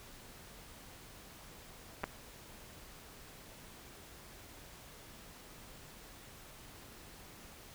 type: clicks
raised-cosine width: 0.5 ms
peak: -26 / -19 dBFS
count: 2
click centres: 2.035 / 2.04 s
effects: pink hiss -54 dBFS RMS until 7.74 s